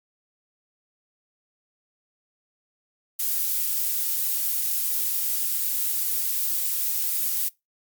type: noise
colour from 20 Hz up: violet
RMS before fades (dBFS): -25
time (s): 3.19-7.49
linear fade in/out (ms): 10
effects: noise-tail reverb RT60 0.2 s tail -23 dB re dry + Opus 48 kbps